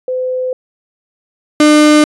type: tone pair in turn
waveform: sine / 35% pulse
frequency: 510 / 301.2 Hz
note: C5 / D4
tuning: -44 / +44 cents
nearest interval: major sixth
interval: 912 cents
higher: first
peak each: -14 / -3 dBFS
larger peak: second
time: 0.08-0.53 / 1.6-2.04 s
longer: first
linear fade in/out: 2 ms
effects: resampled to 24000 Hz